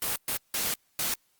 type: noise bursts at uneven times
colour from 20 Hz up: white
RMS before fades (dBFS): -29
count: 4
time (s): 0.02-0.16 / 0.28-0.37 / 0.54-0.74 / 0.99-1.14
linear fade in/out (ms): 2
effects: white hiss -69 dBFS RMS until 1.39 s + Opus 32 kbps